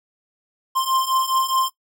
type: beating tone pair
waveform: square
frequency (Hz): 1046.5 / 1051.3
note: C6 / C6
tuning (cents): 0 / +8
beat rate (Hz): 4.8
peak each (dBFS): -24 / -21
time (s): 0.75-1.7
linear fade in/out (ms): 20
effects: noise-tail reverb RT60 0.1 s tail -20 dB re dry